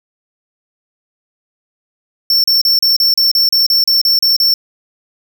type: tone bursts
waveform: square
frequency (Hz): 5420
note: E8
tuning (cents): +47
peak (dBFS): -9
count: 13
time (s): 2.3-4.54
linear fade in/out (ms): 2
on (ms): 140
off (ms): 35
effects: 7-bit